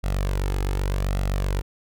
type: tone with flanger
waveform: sawtooth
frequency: 47.75 Hz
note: G1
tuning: 45 cents flat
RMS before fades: -24 dBFS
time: 0.03-1.62 s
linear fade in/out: 20 ms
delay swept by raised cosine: 1.5 to 2.39 ms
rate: 0.85 Hz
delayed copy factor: +0.5
effects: none